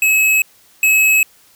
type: tone pair in turn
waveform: square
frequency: 2574 / 2574 Hz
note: E7 / E7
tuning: -42 / -42 cents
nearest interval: unison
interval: 0 cents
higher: neither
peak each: -11 / -10 dBFS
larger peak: second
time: 0.02-0.42 / 0.83-1.23 s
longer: neither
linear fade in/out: 2 ms
effects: white hiss -50 dBFS RMS until 1.55 s